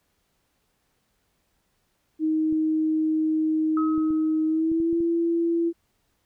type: tone with pitch glide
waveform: sine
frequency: 313.8 to 336.3 Hz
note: D#4 to E4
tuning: +15 to +35 cents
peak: -20 dBFS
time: 2.19-5.73 s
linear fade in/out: 50 ms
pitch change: +120 cents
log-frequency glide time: 4.46-4.96 s
type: clicks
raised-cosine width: 3 ms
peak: -28 dBFS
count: 7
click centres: 2.526 / 3.979 / 4.106 / 4.717 / 4.802 / 4.929 / 5.005 s
type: tone with exponential decay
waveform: sine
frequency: 1276 Hz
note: D#6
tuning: 43 cents sharp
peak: -26 dBFS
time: 3.77-4.6 s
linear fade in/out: 2 ms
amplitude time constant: 180 ms
effects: pink hiss -71 dBFS RMS until 6.25 s